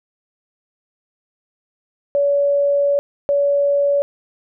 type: tone bursts at uneven times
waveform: sine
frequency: 568 Hz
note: C#5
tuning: 42 cents sharp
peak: -13 dBFS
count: 2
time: 2.15-2.99 / 3.29-4.02 s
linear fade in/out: 0 ms
effects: none